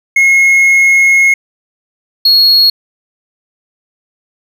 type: tone pair in turn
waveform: triangle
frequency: 2164 / 4316 Hz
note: C#7 / C#8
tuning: -42 / -47 cents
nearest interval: octave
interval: 1195 cents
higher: second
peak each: -3 dBFS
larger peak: neither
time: 0.16-1.34 / 2.25-2.7 s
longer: first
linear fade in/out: 5 ms
effects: none